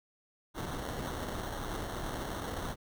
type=noise with sample-and-hold; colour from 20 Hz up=pink; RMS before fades=-38 dBFS; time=0.54-2.76 s; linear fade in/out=50 ms; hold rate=2450 Hz; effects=none